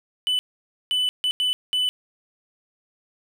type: tone bursts at uneven times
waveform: triangle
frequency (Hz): 2995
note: F#7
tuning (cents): +20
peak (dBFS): -18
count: 5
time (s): 0.27-0.39 / 0.91-1.09 / 1.24-1.31 / 1.4-1.53 / 1.73-1.89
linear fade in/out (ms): 0
effects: none